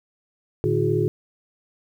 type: tone cluster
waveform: sine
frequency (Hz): 112.9 / 149.8 / 321.3 / 364.6 / 418.6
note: A2 / D3 / E4 / F#4 / G#4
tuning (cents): +45 / +35 / -44 / -25 / +14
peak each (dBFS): -25 / -25 / -30 / -23 / -24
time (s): 0.64-1.08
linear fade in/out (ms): 0
effects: 9-bit